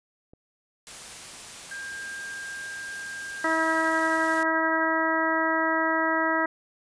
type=click; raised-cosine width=2 ms; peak=-36 dBFS; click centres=0.335 s
type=noise; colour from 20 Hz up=white; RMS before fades=-41 dBFS; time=0.87-4.43 s; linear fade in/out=0 ms
type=tone; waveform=sine; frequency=1600 Hz; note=G6; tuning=35 cents sharp; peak=-34 dBFS; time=1.71-4.85 s; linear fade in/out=5 ms
type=harmonic tone; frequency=322.3 Hz; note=E4; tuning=39 cents flat; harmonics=1 / 2 / 3 / 4 / 5 / 6; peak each=-29 / -29 / -29 / -29 / -29 / -29 dBFS; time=3.44-6.46 s; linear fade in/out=5 ms
effects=resampled to 22050 Hz